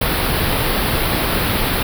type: band-stop noise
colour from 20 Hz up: pink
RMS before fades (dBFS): -18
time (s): 0.01-1.83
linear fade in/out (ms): 5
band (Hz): 4700 to 10000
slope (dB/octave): 48
effects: none